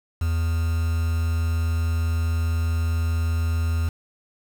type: tone with quantisation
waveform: triangle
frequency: 82.41 Hz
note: E2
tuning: in tune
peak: -18 dBFS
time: 0.21-3.89 s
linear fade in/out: 5 ms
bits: 6
effects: none